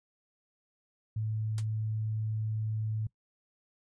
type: tone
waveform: sine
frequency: 109 Hz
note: A2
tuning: 16 cents flat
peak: -30 dBFS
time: 1.16-3.07 s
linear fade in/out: 5 ms
type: noise with exponential decay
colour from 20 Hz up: white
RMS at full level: -38 dBFS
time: 1.58-1.65 s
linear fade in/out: 1 ms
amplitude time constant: 15 ms
effects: noise-tail reverb RT60 0.1 s tail -22 dB re dry + resampled to 22050 Hz